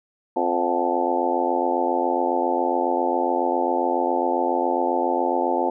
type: harmonic tone with a mistuned harmonic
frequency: 87.31 Hz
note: F2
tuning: in tune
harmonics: 3 / 4 / 5 / 6 / 7 / 8 / 9 / 10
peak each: -29 / -26 / -31 / -27 / -30 / -27 / -29 / -25 dBFS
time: 0.36-5.7 s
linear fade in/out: 5 ms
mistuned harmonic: 8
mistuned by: +45 cents
effects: none